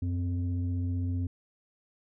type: tone pair together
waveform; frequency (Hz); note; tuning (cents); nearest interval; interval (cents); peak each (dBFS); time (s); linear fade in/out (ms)
sine; 91.64 / 259.2; F#2 / C4; -16 / -16; octave + tritone; 1800; -27 / -34; 0.02-1.27; 5
effects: tanh soft clip ceiling -23 dBFS